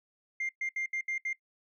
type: tone bursts at uneven times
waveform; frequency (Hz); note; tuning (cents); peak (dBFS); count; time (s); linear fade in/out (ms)
sine; 2100; C7; +6; -29; 6; 0.4-0.49 / 0.61-0.69 / 0.76-0.86 / 0.93-1.01 / 1.08-1.18 / 1.25-1.33; 5
effects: noise-tail reverb RT60 0.1 s tail -19 dB re dry + tanh soft clip ceiling -28 dBFS